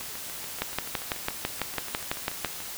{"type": "two click trains", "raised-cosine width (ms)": 0.3, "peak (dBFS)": [-23, -10], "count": [19, 12], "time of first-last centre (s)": [[0.01, 2.604], [0.62, 2.447]], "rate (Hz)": [6.94, 6.02], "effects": ["white hiss -38 dBFS RMS until 2.77 s"]}